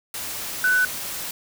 sine tone in noise, 1496 Hz, F#6, 19 cents sharp, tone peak -16 dBFS, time 0.64-0.85 s, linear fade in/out 2 ms, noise white, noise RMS -31 dBFS, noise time 0.14-1.31 s, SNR +12 dB, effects none

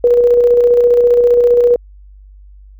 sine tone with tremolo, 483 Hz, B4, 39 cents flat, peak -5 dBFS, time 0.04-1.76 s, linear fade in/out 2 ms, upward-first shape square, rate 15 Hz, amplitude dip 30%, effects added 49 Hz sine -36 dBFS peak until 2.79 s

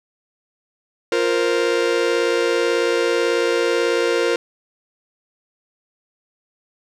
45% pulse chord, F suspended fourth, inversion none, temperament just, 349.2 / 465.6 / 523.8 Hz, F4 / Bb4 / C5, 0 / -2 / +2 cents, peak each -22 / -19 / -23 dBFS, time 1.12-4.36 s, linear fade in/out 2 ms, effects low-pass 6000 Hz 12 dB/octave + 9-bit

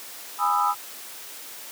sine chord, E major seventh, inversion first, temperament just, 824.1 / 988.9 / 1236.1 / 1318.5 Hz, G#5 / B5 / D#6 / E6, -14 / +2 / -12 / 0 cents, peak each -25 dBFS, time 0.38-0.75 s, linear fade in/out 50 ms, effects white hiss -40 dBFS RMS until 1.71 s + high-pass 300 Hz 12 dB/octave

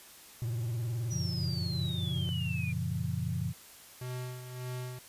triangle tone with vibrato, 116.54 Hz, A#2, in tune, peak -29 dBFS, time 0.42-2.29 s, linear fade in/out 0 ms, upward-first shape sine, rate 19 Hz, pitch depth 120 cents each way
sine exponential sweep, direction down, 5920 to 2375 Hz, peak -38 dBFS, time 1.1-2.73 s, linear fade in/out 20 ms
sine chord, Gb major seventh, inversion none, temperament equal with one note detuned, 92.5 / 116.54 / 138.59 / 170.43 Hz, Gb2 / Bb2 / Db3 / F3, 0 / 0 / 0 / -42 cents, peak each -36 dBFS, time 1.1-3.54 s, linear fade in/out 50 ms
square tone with tremolo, 125.8 Hz, B2, 32 cents sharp, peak -36 dBFS, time 4.01-4.99 s, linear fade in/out 5 ms, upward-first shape sine, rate 1.7 Hz, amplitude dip 60%
effects white hiss -53 dBFS RMS until 5.08 s + resampled to 32000 Hz

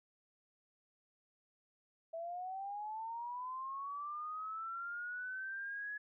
sine linear sweep, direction up, 651 to 1694 Hz, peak -40 dBFS, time 2.13-5.98 s, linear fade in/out 10 ms, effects none

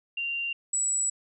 sine tone pair in turn, 2774 / 7846 Hz, F7 / B8, -12 / -12 cents, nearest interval octave + tritone, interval 1800 cents, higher second, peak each -28 / -24 dBFS, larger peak second, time 0.17-0.53 / 0.73-1.1 s, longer second, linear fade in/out 5 ms, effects none

